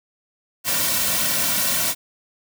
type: noise with comb filter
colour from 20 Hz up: white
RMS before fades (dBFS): -21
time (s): 0.64-1.95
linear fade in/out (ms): 50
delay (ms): 2.4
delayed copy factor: -0.7
effects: none